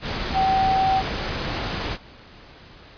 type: tone in noise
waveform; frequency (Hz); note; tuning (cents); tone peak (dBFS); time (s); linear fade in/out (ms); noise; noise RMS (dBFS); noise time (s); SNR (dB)
sine; 766; G5; -40; -17; 0.33-1.03; 50; pink; -27; 0.01-1.98; +7
effects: pink hiss -46 dBFS RMS until 2.97 s + resampled to 11025 Hz